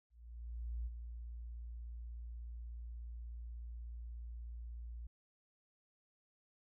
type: tone with ADSR envelope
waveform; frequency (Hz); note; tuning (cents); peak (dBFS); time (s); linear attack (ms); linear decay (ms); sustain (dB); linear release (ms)
sine; 58.27; A#1; 0; -37; 0.1-5.07; 760; 33; -7; 5
effects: none